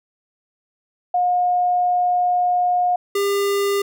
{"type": "tone pair in turn", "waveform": ["sine", "square"], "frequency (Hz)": [717, 400.9], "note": ["F5", "G4"], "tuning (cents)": [45, 39], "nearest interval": "minor seventh", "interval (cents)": 1006, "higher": "first", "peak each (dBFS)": [-15, -18], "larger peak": "first", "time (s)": [[1.14, 2.96], [3.15, 3.82]], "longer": "first", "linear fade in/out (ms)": 5, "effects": []}